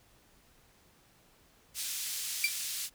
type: band-pass noise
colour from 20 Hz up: white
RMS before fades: -37 dBFS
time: 1.74-2.9 s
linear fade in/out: 50 ms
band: 2900 to 11000 Hz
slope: 12 dB/octave
type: tone with exponential decay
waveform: 35% pulse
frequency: 2351 Hz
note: D7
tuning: 1 cent sharp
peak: -19 dBFS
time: 2.44-2.53 s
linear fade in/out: 2 ms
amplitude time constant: 19 ms
effects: pink hiss -64 dBFS RMS until 2.94 s